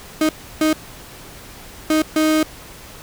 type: tone bursts at uneven times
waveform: 35% pulse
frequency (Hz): 311.7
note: D#4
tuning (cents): +3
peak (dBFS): -12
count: 4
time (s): 0.21-0.29 / 0.61-0.73 / 1.9-2.02 / 2.16-2.43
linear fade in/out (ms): 2
effects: pink hiss -39 dBFS RMS until 3.02 s